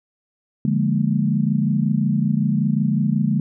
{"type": "chord", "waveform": "sine", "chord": "Bb dominant seventh", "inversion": "first", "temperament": "equal", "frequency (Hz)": [146.83, 174.61, 207.7, 233.1], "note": ["D3", "F3", "Ab3", "Bb3"], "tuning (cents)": [0, 0, 0, 0], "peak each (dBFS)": [-21, -24, -20, -24], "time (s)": [0.65, 3.4], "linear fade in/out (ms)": 2, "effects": []}